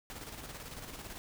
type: noise with tremolo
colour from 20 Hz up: pink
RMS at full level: -44 dBFS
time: 0.1-1.18 s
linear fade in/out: 0 ms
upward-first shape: square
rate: 18 Hz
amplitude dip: 45%
effects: none